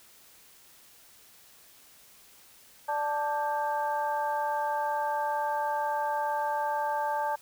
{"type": "harmonic tone with a mistuned harmonic", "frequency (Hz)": 293.7, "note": "D4", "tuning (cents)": 0, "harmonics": [2, 3, 4, 5], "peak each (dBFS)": [-34, -28, -40, -38], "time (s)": [2.88, 7.36], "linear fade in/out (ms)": 10, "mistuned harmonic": 5, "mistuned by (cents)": 130, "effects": ["white hiss -56 dBFS RMS until 7.41 s"]}